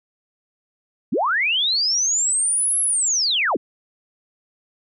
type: linear two-way sweep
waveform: sine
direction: up then down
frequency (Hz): 154.5 to 11175 to 154.5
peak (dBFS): -17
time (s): 1.12-3.57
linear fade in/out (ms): 10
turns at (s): 2.8
effects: none